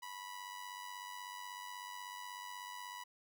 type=tone with amplitude modulation; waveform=sawtooth; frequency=982 Hz; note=B5; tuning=10 cents flat; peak=-39 dBFS; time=0.02-3.04 s; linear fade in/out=10 ms; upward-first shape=sine; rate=96.3 Hz; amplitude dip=60%; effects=none